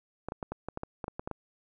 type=clicks; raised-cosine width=1 ms; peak=-21 dBFS; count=12; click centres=0.286 / 0.321 / 0.428 / 0.52 / 0.686 / 0.774 / 0.834 / 1.042 / 1.081 / 1.195 / 1.275 / 1.313 s; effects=none